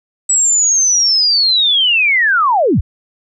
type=linear sweep; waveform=sine; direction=down; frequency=7890 to 35.77 Hz; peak=-9 dBFS; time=0.29-2.81 s; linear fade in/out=10 ms; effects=none